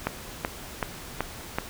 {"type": "click train", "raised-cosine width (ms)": 0.5, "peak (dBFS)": -10, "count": 5, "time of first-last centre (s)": [0.07, 1.585], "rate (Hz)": 2.64, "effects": ["pink hiss -41 dBFS RMS until 1.69 s"]}